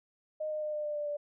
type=tone with pitch steps; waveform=sine; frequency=617 / 611.7 / 606.4 / 601.2 / 596 / 590.8 / 585.7 Hz; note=D#5 / D#5 / D#5 / D5 / D5 / D5 / D5; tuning=-15 / -30 / -45 / +40 / +25 / +10 / -5 cents; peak=-32 dBFS; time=0.4-1.17 s; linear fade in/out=10 ms; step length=110 ms; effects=none